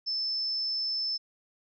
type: tone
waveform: sine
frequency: 5270 Hz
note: E8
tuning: 1 cent flat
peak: -28 dBFS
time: 0.06-1.18 s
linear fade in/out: 20 ms
effects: none